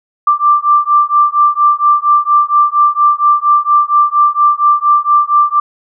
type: beating tone pair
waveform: sine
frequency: 1177 / 1181.3 Hz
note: D6 / D6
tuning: +3 / +10 cents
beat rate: 4.3 Hz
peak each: -10 dBFS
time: 0.27-5.6 s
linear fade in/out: 5 ms
effects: none